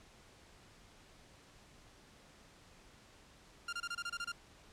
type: tone bursts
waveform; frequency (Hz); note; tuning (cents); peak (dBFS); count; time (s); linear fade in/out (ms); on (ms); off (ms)
sawtooth; 1396.9; F6; 0; -34; 9; 3.68-4.32; 5; 48; 26
effects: pink hiss -61 dBFS RMS until 4.72 s + low-pass 8000 Hz 12 dB/octave